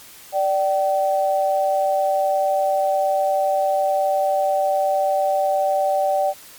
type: tone pair together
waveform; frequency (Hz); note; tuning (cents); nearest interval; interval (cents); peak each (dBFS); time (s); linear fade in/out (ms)
sine; 587.3 / 768.5; D5 / G5; 0 / -35; perfect fourth; 465; -19; 0.32-6.34; 50
effects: white hiss -43 dBFS RMS until 6.58 s + MP3 96 kbps